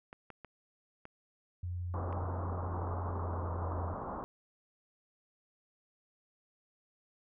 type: clicks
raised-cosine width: 0.5 ms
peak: -32 dBFS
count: 5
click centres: 0.129 / 0.303 / 0.447 / 1.054 / 2.127 s
type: tone with pitch glide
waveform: sine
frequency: 88.8 to 86.67 Hz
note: F2 to F2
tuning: +29 to -13 cents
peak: -35 dBFS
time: 1.63-3.94 s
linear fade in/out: 5 ms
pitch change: -42 cents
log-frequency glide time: 3.05-3.39 s
type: low-pass noise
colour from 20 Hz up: white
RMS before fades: -41 dBFS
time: 1.94-4.24 s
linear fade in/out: 0 ms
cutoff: 1200 Hz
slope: 48 dB/octave
effects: none